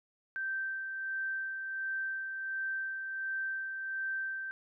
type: tone with tremolo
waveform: sine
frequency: 1560 Hz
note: G6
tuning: 9 cents flat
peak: -32 dBFS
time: 0.36-4.51 s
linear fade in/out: 0 ms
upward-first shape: sine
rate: 1.4 Hz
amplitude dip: 40%
effects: none